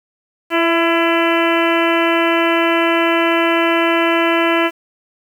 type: harmonic tone with a mistuned harmonic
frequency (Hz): 335.5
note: E4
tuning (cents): +31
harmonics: 1 / 2 / 3 / 4 / 5 / 6 / 7 / 8 / 9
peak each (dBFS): -16 / -19 / -21 / -22 / -23 / -24 / -24 / -25 / -26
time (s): 0.5-4.71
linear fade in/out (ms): 50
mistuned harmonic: 2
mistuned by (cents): -22
effects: 7-bit